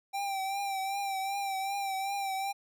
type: tone with vibrato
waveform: square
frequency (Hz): 784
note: G5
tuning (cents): 0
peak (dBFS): -32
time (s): 0.13-2.53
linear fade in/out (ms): 20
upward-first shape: triangle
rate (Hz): 2.6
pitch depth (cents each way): 49
effects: none